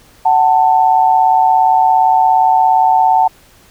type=tone pair together; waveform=sine; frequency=750 / 887.3 Hz; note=F#5 / A5; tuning=+23 / +14 cents; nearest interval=minor third; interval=291 cents; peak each=-10 dBFS; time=0.25-3.28 s; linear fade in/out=10 ms; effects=pink hiss -46 dBFS RMS until 3.7 s